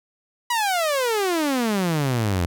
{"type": "exponential sweep", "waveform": "sawtooth", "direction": "down", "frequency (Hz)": [987.8, 82.41], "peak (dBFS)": -16, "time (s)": [0.5, 2.46], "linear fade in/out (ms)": 5, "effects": []}